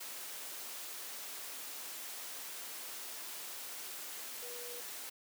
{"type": "tone in noise", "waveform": "sine", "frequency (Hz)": 484.5, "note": "B4", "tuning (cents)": -33, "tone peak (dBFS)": -48, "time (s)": [4.42, 4.81], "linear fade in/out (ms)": 10, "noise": "white", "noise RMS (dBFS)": -45, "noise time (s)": [0, 5.1], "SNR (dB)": -6, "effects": ["high-pass 300 Hz 12 dB/octave"]}